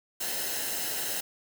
white noise with comb filter, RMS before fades -32 dBFS, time 0.2-1.21 s, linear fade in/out 10 ms, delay 0.86 ms, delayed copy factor -0.6, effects none

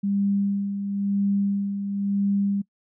sine tone with tremolo, 199.7 Hz, G3, 32 cents sharp, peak -19 dBFS, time 0.03-2.62 s, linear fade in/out 10 ms, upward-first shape sine, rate 0.98 Hz, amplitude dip 55%, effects noise-tail reverb RT60 0.1 s tail -23 dB re dry

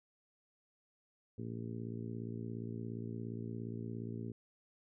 harmonic tone, 57.2 Hz, A#1, 32 cents flat, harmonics 2 / 3 / 4 / 5 / 6 / 7 / 8, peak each -43 / -49 / -45 / -50 / -52 / -50 / -58 dBFS, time 1.38-4.32 s, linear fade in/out 5 ms, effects none

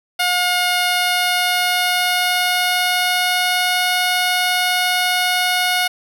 10% pulse tone with pitch glide, 718 to 725.5 Hz, F5 to F#5, +48 to -34 cents, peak -7 dBFS, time 0.19-5.88 s, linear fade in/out 10 ms, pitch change +18 cents, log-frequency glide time 0.82-3.88 s, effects none

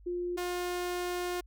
sine / sawtooth tone pair in turn, 353.3 / 356 Hz, F4 / F4, +20 / +33 cents, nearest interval unison, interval 13 cents, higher second, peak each -31 / -28 dBFS, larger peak second, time 0.06-0.37 / 0.37-1.41 s, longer second, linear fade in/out 10 ms, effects added 50 Hz sine -52 dBFS peak until 1.46 s

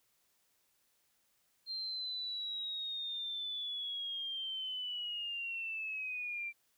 sine linear sweep, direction down, 4186 to 2349 Hz, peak -37 dBFS, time 1.66-6.53 s, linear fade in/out 50 ms, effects white hiss -75 dBFS RMS until 6.77 s

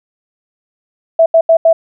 sine tone bursts at uneven times, 657 Hz, E5, 6 cents flat, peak -4 dBFS, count 4, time 1.19-1.26 / 1.34-1.41 / 1.49-1.57 / 1.65-1.73 s, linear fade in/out 5 ms, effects none

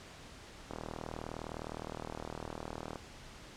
click train, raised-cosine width 1 ms, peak -26 dBFS, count 90, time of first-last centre 0.71-2.957 s, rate 39.6 Hz, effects pink hiss -52 dBFS RMS until 3.56 s + low-pass 7000 Hz 12 dB/octave

